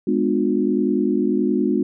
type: chord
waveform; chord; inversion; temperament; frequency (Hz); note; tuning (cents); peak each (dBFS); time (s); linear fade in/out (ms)
sine; G# diminished seventh; none; just; 207.7 / 249.2 / 299 / 358.8; G#3 / B3 / D4 / F4; 0 / +16 / +31 / +47; -22; 0.07-1.83; 5
effects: none